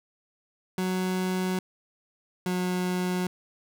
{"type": "tone pair in turn", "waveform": "30% pulse", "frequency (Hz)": [185, 181.51], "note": ["F#3", "F#3"], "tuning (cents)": [0, -33], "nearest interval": "unison", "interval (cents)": 33, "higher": "first", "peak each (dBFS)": -23, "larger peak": "neither", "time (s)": [[0.78, 1.59], [2.46, 3.27]], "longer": "neither", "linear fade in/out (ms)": 2, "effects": []}